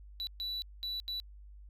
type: tone bursts at uneven times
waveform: sine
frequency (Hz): 3951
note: B7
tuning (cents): 0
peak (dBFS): -32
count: 4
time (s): 0.2-0.27 / 0.4-0.62 / 0.83-1 / 1.08-1.2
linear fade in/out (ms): 0
effects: tanh soft clip ceiling -34 dBFS + added 50 Hz sine -49 dBFS peak until 1.69 s